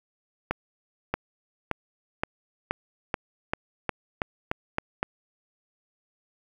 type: accelerating click train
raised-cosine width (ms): 0.5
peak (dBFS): -10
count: 12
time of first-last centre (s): 0.51-5.029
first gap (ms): 630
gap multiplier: 0.91
effects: 8-bit